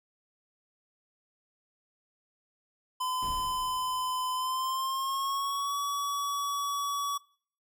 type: tone with pitch glide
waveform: square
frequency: 1017 to 1135 Hz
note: C6 to C#6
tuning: -50 to +41 cents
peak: -30 dBFS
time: 3-7.18 s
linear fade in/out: 10 ms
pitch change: +191 cents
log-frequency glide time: 4.34-5.77 s
type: noise with exponential decay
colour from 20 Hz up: brown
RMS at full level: -38 dBFS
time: 3.22-4.6 s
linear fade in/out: 5 ms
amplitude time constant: 300 ms
effects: noise-tail reverb RT60 0.5 s tail -22 dB re dry